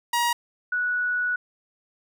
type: tone pair in turn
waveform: sawtooth / sine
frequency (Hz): 951 / 1471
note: A#5 / F#6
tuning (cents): +34 / -11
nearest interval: minor sixth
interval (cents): 755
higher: second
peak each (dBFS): -17 / -22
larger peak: first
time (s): 0.13-0.33 / 0.72-1.36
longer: second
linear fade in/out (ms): 5
effects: none